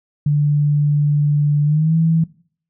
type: tone with pitch glide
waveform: sine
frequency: 146.83 to 162.92 Hz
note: D3 to E3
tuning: 0 to -20 cents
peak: -12 dBFS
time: 0.26-2.24 s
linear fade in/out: 5 ms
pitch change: +180 cents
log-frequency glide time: 1.64-1.95 s
effects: noise-tail reverb RT60 0.5 s tail -20 dB re dry